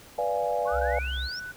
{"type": "chord", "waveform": "sine", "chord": "B diminished seventh", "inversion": "none", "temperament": "equal with one note detuned", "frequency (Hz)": [493.9, 587.3, 691.6, 830.6], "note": ["B4", "D5", "F5", "Ab5"], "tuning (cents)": [0, 0, -17, 0], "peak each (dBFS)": [-30, -29, -30, -31], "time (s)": [0.18, 0.99], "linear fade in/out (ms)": 5}
{"type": "exponential sweep", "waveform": "sine", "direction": "up", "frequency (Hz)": [1046.5, 5700], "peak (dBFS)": -34, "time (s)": [0.65, 1.4], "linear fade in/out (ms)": 10}
{"type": "tone with pitch glide", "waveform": "sine", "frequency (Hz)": [1480, 1489.4], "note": ["F#6", "F#6"], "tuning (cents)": [0, 11], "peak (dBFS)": -35, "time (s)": [0.67, 1.52], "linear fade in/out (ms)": 10, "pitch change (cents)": 11, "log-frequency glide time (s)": [1.01, 1.12]}
{"type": "tone", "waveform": "sine", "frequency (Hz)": 65.2, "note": "C2", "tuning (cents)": -5, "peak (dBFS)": -29, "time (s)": [0.71, 1.3], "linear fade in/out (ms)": 50}
{"effects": ["pink hiss -50 dBFS RMS until 1.56 s"]}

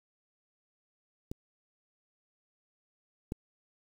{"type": "clicks", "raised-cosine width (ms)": 3, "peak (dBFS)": [-24, -21], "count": 2, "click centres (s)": [1.315, 3.321], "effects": ["8-bit"]}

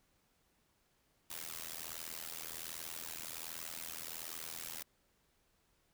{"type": "noise with amplitude modulation", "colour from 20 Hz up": "white", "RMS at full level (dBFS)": -41, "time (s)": [1.3, 4.83], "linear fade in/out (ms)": 5, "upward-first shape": "sine", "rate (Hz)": 81.3, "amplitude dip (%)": 100, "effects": ["pink hiss -75 dBFS RMS until 5.93 s"]}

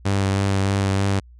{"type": "tone with vibrato", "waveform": "sawtooth", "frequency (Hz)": 98, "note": "G2", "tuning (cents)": 0, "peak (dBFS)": -14, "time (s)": [0.05, 1.2], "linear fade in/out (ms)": 10, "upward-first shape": "sine", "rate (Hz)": 3.2, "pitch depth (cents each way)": 19, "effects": ["added 60 Hz sine -43 dBFS peak until 1.39 s", "resampled to 22050 Hz"]}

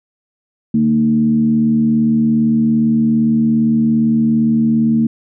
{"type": "tone with frequency modulation", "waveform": "sine", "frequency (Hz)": 226.7, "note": "A#3", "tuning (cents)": -48, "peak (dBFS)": -10, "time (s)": [0.74, 5.07], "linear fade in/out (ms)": 5, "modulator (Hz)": 77.5, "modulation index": 0.56, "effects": []}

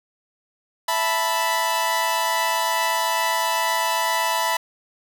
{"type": "chord", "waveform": "sawtooth", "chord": "E suspended fourth", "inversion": "none", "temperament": "equal", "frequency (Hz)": [659.3, 880, 987.8], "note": ["E5", "A5", "B5"], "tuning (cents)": [0, 0, 0], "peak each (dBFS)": [-24, -22, -18], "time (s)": [0.88, 4.57], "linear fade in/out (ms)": 5, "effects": []}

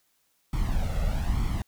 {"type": "noise with flanger", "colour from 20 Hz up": "brown", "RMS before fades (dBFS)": -26, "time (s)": [0.53, 1.62], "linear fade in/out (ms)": 2, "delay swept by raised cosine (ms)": [0.9, 1.51], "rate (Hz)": 1.1, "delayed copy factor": 0.7, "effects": ["white hiss -70 dBFS RMS until 1.67 s"]}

